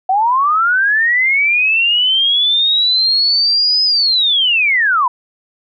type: linear two-way sweep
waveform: sine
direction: up then down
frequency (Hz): 732 to 5080 to 947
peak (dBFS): -10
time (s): 0.09-5.08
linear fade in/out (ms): 5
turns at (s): 3.84
effects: none